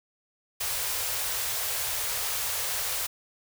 white band-stop noise, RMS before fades -30 dBFS, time 0.6-3.07 s, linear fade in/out 10 ms, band 130 to 420 Hz, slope 48 dB/octave, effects none

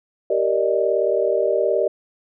sine chord, Eb major seventh, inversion first, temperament just, 388.9 / 466.7 / 583.4 / 622.3 Hz, G4 / Bb4 / D5 / Eb5, -14 / +2 / -12 / 0 cents, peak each -22 dBFS, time 0.3-1.88 s, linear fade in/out 5 ms, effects none

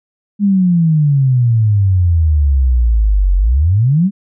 sine exponential two-way sweep, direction down then up, 207.7 to 44.77 to 207.7 Hz, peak -8 dBFS, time 0.39-4.11 s, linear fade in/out 50 ms, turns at 3.36 s, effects none

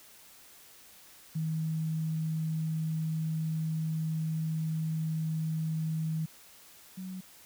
sine tone pair in turn, 159.1 / 185.98 Hz, D#3 / F#3, +39 / +9 cents, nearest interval minor third, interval 270 cents, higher second, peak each -29 / -37 dBFS, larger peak first, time 1.35-6.26 / 6.97-7.21 s, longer first, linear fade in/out 10 ms, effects white hiss -55 dBFS RMS until 7.45 s

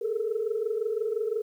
sine tone cluster, 416.3 / 442.2 / 462 Hz, G#4 / A4 / A#4, +4 / +9 / -16 cents, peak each -30 dBFS, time 0.01-1.42 s, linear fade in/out 10 ms, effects tanh soft clip ceiling -18 dBFS + 10-bit

